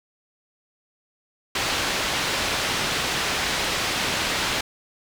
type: low-pass noise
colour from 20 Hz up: white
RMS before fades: -25 dBFS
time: 1.55-4.61 s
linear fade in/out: 5 ms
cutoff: 4000 Hz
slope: 12 dB/octave
effects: none